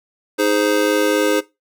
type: chord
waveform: square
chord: Ab major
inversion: second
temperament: just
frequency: 311.5 / 415.3 / 519.1 Hz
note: Eb4 / Ab4 / C5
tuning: +2 / 0 / -14 cents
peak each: -20 dBFS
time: 0.38-1.41 s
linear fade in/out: 20 ms
effects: noise-tail reverb RT60 0.2 s tail -17 dB re dry